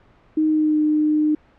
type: tone with pitch glide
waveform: sine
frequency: 311.1 to 304.3 Hz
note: D#4 to D#4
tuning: 0 to -38 cents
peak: -15 dBFS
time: 0.37-1.35 s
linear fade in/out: 5 ms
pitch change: -38 cents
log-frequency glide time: 0.47-0.79 s
effects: pink hiss -54 dBFS RMS until 1.58 s + low-pass 2000 Hz 12 dB/octave